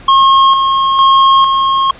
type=tone with tremolo; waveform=square; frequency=1079 Hz; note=C#6; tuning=47 cents flat; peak=-5 dBFS; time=0.08-1.91 s; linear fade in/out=5 ms; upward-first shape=square; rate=1.1 Hz; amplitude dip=40%; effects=pink hiss -36 dBFS RMS until 1.99 s + resampled to 8000 Hz